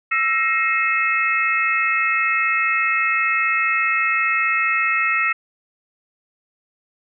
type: tone cluster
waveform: sine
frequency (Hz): 1328 / 1878 / 2143 / 2601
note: E6 / A#6 / C7 / E7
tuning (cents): +12 / +12 / +41 / -24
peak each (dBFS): -22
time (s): 0.11-5.33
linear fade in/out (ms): 10
effects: none